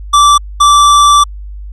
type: tone bursts at uneven times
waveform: square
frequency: 1165 Hz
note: D6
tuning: 14 cents flat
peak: -4 dBFS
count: 2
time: 0.13-0.38 / 0.6-1.24 s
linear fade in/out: 10 ms
effects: added 50 Hz sine -23 dBFS peak until 1.72 s + resampled to 22050 Hz